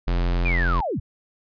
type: tone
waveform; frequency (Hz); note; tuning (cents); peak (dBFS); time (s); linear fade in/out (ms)
square; 43.65; F1; 0; -20; 0.07-0.81; 10
type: linear sweep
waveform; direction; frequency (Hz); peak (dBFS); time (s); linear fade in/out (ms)
sine; down; 2489 to 53.1; -23; 0.45-1; 10
effects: resampled to 11025 Hz